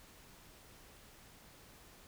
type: silence
effects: pink hiss -59 dBFS RMS until 2.07 s